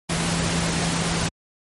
sine tone in noise, 168.1 Hz, E3, 34 cents sharp, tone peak -25 dBFS, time 0.09-1.29 s, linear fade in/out 10 ms, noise pink, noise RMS -24 dBFS, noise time 0.09-1.29 s, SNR -4 dB, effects high-pass 60 Hz 12 dB/octave + MP3 48 kbps

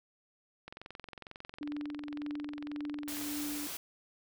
click train, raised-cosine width 0.3 ms, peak -29 dBFS, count 57, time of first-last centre 0.68-3.214 s, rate 22.1 Hz
sine tone with tremolo, 293.7 Hz, D4, in tune, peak -35 dBFS, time 1.61-3.67 s, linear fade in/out 2 ms, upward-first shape triangle, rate 1.8 Hz, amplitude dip 45%
white noise, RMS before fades -41 dBFS, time 3.08-3.77 s, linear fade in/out 2 ms
effects none

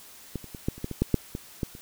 clicks, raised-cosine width 3 ms, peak -18 / -29 / -25 / -12 / -30 / -17 / -20 / -9 / -7 / -19 / -14 / -30 dBFS, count 12, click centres 0.357 / 0.443 / 0.548 / 0.685 / 0.78 / 0.844 / 0.913 / 1.02 / 1.143 / 1.351 / 1.632 / 1.751 s, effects white hiss -49 dBFS RMS until 1.81 s

